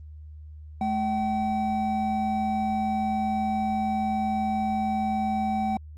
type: tone pair together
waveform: triangle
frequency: 215 / 766 Hz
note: A3 / G5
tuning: -40 / -40 cents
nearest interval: octave + minor seventh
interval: 2200 cents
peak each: -25 / -24 dBFS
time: 0.81-5.77 s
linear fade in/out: 2 ms
effects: added 76 Hz sine -40 dBFS peak until 5.97 s + Opus 32 kbps